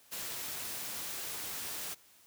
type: noise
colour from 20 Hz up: white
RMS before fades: -40 dBFS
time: 0.11-1.95 s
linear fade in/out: 20 ms
effects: white hiss -62 dBFS RMS until 2.26 s + high-pass 60 Hz 12 dB/octave